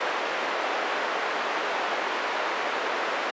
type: band-pass noise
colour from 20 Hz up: pink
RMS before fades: -28 dBFS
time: 0-3.31 s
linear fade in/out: 10 ms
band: 480 to 2200 Hz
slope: 12 dB/octave
effects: high-pass 300 Hz 12 dB/octave + resampled to 16000 Hz